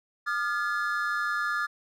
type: tone cluster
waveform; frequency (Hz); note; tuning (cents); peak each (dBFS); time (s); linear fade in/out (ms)
triangle; 1212 / 1401 / 1707; D#6 / F6 / G#6; -46 / +5 / +47; -29; 0.26-1.67; 20
effects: none